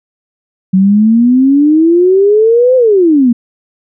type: exponential two-way sweep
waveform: sine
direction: up then down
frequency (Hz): 185 to 521 to 228.8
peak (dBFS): -4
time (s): 0.73-3.33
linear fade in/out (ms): 10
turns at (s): 2.76
effects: none